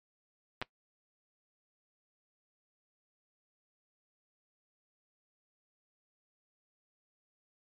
clicks, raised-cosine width 0.3 ms, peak -19 dBFS, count 2, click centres 0.616 / 0.624 s, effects noise-tail reverb RT60 0.1 s tail -20 dB re dry + MP3 64 kbps

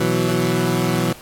20% pulse chord, B suspended fourth, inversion none, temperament equal, 123.47 / 164.81 / 185 Hz, B2 / E3 / F#3, 0 / 0 / 0 cents, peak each -17 / -16 / -17 dBFS, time 0-1.13 s, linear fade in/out 5 ms, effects pink hiss -42 dBFS RMS until 1.21 s + AAC 64 kbps

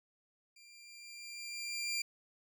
20% pulse tone with level ramp, 2379 Hz, D7, 22 cents sharp, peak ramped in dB -53 to -28 dBFS, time 0.56-2.02 s, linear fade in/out 5 ms, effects none

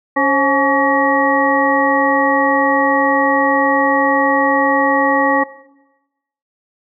sine tone cluster, 278.8 / 537 / 846 / 1132 / 1901 Hz, C#4 / C5 / G#5 / C#6 / A#6, +10 / +45 / +32 / +36 / +33 cents, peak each -18 dBFS, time 0.16-5.44 s, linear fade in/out 10 ms, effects noise-tail reverb RT60 1.0 s tail -18 dB re dry

